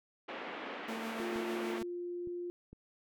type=band-pass noise; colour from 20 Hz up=pink; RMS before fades=-43 dBFS; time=0.28-1.79 s; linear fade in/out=10 ms; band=270 to 2900 Hz; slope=24 dB/octave
type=tone with tremolo; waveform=sawtooth; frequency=225.6 Hz; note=A3; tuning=44 cents sharp; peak=-34 dBFS; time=0.88-1.83 s; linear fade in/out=5 ms; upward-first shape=triangle; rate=6.6 Hz; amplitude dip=40%
type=tone; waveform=sine; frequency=351.2 Hz; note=F4; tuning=10 cents sharp; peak=-37 dBFS; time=1.2-2.5 s; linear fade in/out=0 ms
type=click train; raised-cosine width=3 ms; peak=-38 dBFS; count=4; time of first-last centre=1.36-2.73 s; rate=2.19 Hz
effects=none